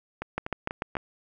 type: two click trains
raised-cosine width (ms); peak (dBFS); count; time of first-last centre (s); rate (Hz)
0.5; -13 / -17; 5 / 4; 0.38-0.968 / 0.22-0.953; 6.8 / 4.09
effects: none